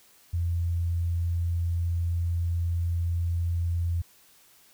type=tone; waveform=sine; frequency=85.4 Hz; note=F2; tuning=38 cents flat; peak=-24 dBFS; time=0.33-4.02 s; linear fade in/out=10 ms; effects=white hiss -58 dBFS RMS until 4.73 s